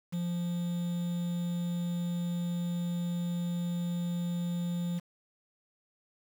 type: tone with quantisation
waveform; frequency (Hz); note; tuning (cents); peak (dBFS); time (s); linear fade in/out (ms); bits
triangle; 173.9; F3; -7; -28; 0.12-5; 20; 8
effects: none